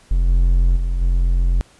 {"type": "tone with level steps", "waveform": "triangle", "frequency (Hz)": 43.8, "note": "F1", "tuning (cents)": 6, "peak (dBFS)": [-11, -9, -15, -11], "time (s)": [0.11, 1.61], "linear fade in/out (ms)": 0, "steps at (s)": [0.28, 0.76, 1.01], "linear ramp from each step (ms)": 10, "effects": ["pink hiss -51 dBFS RMS until 1.79 s", "resampled to 24000 Hz"]}